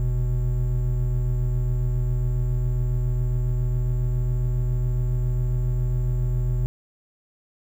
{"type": "tone pair together", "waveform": "triangle", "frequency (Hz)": [43.59, 123.47], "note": ["F1", "B2"], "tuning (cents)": [-3, 0], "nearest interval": "octave + tritone", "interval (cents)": 1803, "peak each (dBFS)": -21, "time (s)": [0, 6.66], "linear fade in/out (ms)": 0, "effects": ["9-bit"]}